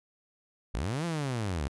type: linear two-way sweep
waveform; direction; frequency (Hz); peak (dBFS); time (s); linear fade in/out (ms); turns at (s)
sawtooth; up then down; 41.2 to 174.61 to 62.6; -26; 0.74-1.68; 0; 1.05
effects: resampled to 24000 Hz